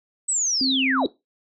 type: linear sweep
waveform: sine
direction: down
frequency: 8180 to 243.2 Hz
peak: -20 dBFS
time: 0.28-1.07 s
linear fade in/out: 10 ms
type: tone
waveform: sine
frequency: 264.3 Hz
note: C4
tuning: 18 cents sharp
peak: -22 dBFS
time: 0.61-1.06 s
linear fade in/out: 2 ms
type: tone with exponential growth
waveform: sine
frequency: 3875 Hz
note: B7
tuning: 34 cents flat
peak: -26 dBFS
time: 0.97-1.06 s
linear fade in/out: 1 ms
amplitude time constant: 19 ms
effects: noise-tail reverb RT60 0.2 s tail -18 dB re dry